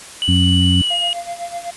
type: tone with pitch glide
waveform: triangle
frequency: 2960 to 2881 Hz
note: F#7 to F#7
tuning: 0 to -47 cents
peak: -15 dBFS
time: 0.22-1.13 s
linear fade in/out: 0 ms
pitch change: -47 cents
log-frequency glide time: 0.83-0.94 s
type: harmonic tone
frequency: 90.7 Hz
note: F#2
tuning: 34 cents flat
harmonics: 1 / 2 / 3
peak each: -14 / -17 / -19 dBFS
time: 0.28-0.82 s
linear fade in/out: 5 ms
type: tone with tremolo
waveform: triangle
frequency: 692 Hz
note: F5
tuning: 16 cents flat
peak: -20 dBFS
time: 0.9-1.71 s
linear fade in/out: 10 ms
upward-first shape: sine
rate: 7.9 Hz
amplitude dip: 80%
effects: white hiss -36 dBFS RMS until 1.76 s + resampled to 24000 Hz